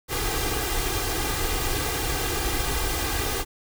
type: noise with comb filter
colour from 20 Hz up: pink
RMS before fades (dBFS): -26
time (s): 0.08-3.45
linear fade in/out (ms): 50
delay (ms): 2.5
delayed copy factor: +0.75
effects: none